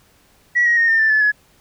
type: tone with pitch steps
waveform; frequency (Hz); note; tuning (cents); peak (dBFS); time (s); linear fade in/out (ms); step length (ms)
sine; 1933 / 1891 / 1850 / 1809.8 / 1770.5 / 1732.1 / 1694.5; B6 / A#6 / A#6 / A6 / A6 / A6 / G#6; -38 / +24 / -14 / +48 / +10 / -28 / +34; -11; 0.55-1.32; 20; 110
effects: tanh soft clip ceiling -7 dBFS + pink hiss -55 dBFS RMS until 1.6 s